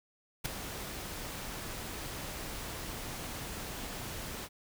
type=noise with ADSR envelope; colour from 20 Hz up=pink; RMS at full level=-30 dBFS; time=0.44-4.49 s; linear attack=17 ms; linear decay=7 ms; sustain=-11 dB; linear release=51 ms; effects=none